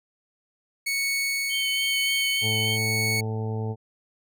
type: tone with tremolo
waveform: sawtooth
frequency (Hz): 2217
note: C#7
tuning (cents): 0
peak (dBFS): -20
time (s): 0.86-3.21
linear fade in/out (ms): 10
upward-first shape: sine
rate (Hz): 1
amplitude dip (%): 25
type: tone with vibrato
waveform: sine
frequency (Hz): 3088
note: G7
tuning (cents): -27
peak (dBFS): -26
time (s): 1.49-2.78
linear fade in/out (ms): 50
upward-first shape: sine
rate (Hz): 3.4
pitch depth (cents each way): 22
type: harmonic tone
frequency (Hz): 110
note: A2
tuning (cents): 0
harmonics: 1 / 2 / 3 / 4 / 5 / 6 / 7 / 8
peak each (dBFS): -27 / -35 / -44 / -34 / -47 / -47 / -42 / -43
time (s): 2.41-3.76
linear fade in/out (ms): 50
effects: none